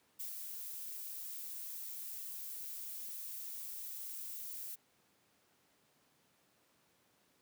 violet noise with ADSR envelope, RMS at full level -42 dBFS, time 0.19-4.76 s, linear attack 12 ms, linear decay 120 ms, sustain -3 dB, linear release 18 ms, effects pink hiss -72 dBFS RMS until 7.41 s + high-pass 150 Hz 12 dB/octave

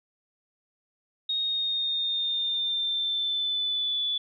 sine tone with pitch glide, 3729 to 3459 Hz, A#7 to A7, 0 to -30 cents, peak -25 dBFS, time 1.29-4.18 s, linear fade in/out 5 ms, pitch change -130 cents, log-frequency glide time 1.4-4.02 s, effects none

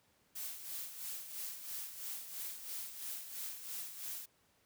blue noise with tremolo, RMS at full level -42 dBFS, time 0.35-4.26 s, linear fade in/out 10 ms, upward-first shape sine, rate 3 Hz, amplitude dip 60%, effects pink hiss -72 dBFS RMS until 4.65 s + high-pass 80 Hz 12 dB/octave

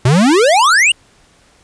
square exponential sweep, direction up, 116.54 to 2960 Hz, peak -8 dBFS, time 0.05-0.92 s, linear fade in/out 5 ms, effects pink hiss -50 dBFS RMS until 1.63 s + resampled to 22050 Hz

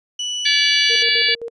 35% pulse tone, 2960 Hz, F#7, in tune, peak -20 dBFS, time 0.19-1.03 s, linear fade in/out 5 ms
harmonic tone, 574 Hz, D5, 40 cents flat, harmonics 3 / 4 / 5 / 6 / 7 / 8, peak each -22 / -20 / -21 / -21 / -24 / -20 dBFS, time 0.45-1.35 s, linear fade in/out 10 ms
sine tone with tremolo, 465.6 Hz, A#4, 2 cents flat, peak -25 dBFS, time 0.89-1.5 s, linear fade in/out 20 ms, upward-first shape square, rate 7.6 Hz, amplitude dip 80%
effects resampled to 22050 Hz

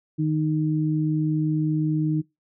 sine tone pair together, 154.7 / 309.4 Hz, D#3 / D#4, -10 / -10 cents, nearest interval octave, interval 1200 cents, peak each -22 / -24 dBFS, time 0.18-2.22 s, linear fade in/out 20 ms, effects noise-tail reverb RT60 0.2 s tail -23 dB re dry

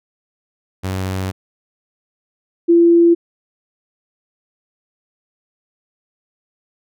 sawtooth / sine tone pair in turn, 94.4 / 340 Hz, F#2 / F4, +35 / -46 cents, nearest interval octave + minor seventh, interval 2219 cents, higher second, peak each -16 / -7 dBFS, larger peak second, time 0.83-1.32 / 2.68-3.15 s, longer first, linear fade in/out 20 ms, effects none

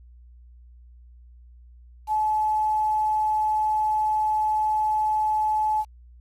sine tone with quantisation, 859 Hz, A5, 42 cents flat, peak -20 dBFS, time 2.07-5.85 s, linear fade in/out 50 ms, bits 8, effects added 60 Hz sine -46 dBFS peak until 6.2 s + resampled to 32000 Hz

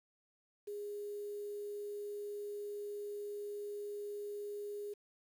sine tone with quantisation, 411.7 Hz, G#4, 15 cents flat, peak -40 dBFS, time 0.67-4.94 s, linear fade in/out 10 ms, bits 10, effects none

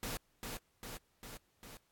pink noise with echo, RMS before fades -40 dBFS, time 0.03-0.17 s, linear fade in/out 0 ms, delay 400 ms, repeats 4, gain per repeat -3 dB, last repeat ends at 1.77 s, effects pink hiss -75 dBFS RMS until 1.91 s + AAC 64 kbps

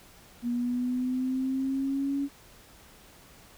sine linear sweep, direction up, 238.4 to 281.8 Hz, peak -26 dBFS, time 0.42-2.29 s, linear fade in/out 50 ms, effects pink hiss -54 dBFS RMS until 3.57 s

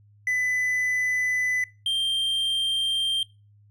triangle tone pair in turn, 2001 / 3171 Hz, B6 / G7, +22 / +19 cents, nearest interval minor sixth, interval 797 cents, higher second, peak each -20 dBFS, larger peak neither, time 0.27-1.64 / 1.86-3.23 s, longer neither, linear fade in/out 2 ms, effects noise-tail reverb RT60 0.3 s tail -22 dB re dry + added 103 Hz sine -53 dBFS peak until 3.7 s

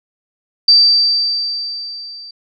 sine tone with level ramp, 4659 Hz, D8, 15 cents flat, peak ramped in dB -4 to -31 dBFS, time 0.68-2.31 s, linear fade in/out 5 ms, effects none

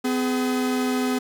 45% pulse tone pair together, 253.8 / 418.7 Hz, B3 / G#4, +47 / +14 cents, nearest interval major sixth, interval 867 cents, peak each -22 / -28 dBFS, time 0.04-1.19 s, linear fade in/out 10 ms, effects none

